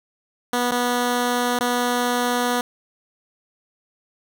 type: tone with dropouts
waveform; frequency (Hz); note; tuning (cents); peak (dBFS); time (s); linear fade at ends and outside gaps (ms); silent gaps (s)
10% pulse; 244.4; B3; -18; -11; 0.53-2.61; 2; 0.711-0.718 / 1.59-1.608
effects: none